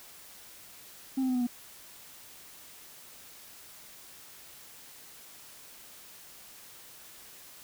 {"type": "tone with pitch steps", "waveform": "sine", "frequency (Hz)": [265.3, 259.4, 253.6, 248, 242.4], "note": ["C4", "C4", "B3", "B3", "B3"], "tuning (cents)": [24, -15, 46, 7, -32], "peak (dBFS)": -23, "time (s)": [1.17, 1.47], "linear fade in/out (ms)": 10, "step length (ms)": 60, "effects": ["tanh soft clip ceiling -25 dBFS", "white hiss -51 dBFS RMS until 7.63 s"]}